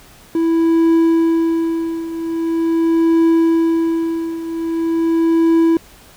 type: tone with tremolo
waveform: triangle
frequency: 329.6 Hz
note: E4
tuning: in tune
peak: -7 dBFS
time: 0.35-5.77 s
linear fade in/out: 2 ms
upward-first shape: triangle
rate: 0.43 Hz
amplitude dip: 80%
effects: pink hiss -44 dBFS RMS until 6.16 s